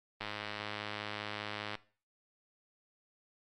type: click train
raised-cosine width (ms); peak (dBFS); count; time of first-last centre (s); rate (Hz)
0.3; -22; 163; 0.21-1.753; 105
effects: noise-tail reverb RT60 0.4 s tail -19 dB re dry + Opus 24 kbps